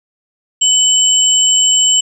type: tone pair together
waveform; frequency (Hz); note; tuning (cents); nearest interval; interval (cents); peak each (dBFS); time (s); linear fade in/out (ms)
sine; 2996 / 7549; F#7 / A#8; +21 / +21; octave + major third; 1600; -11; 0.61-2.01; 10
effects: none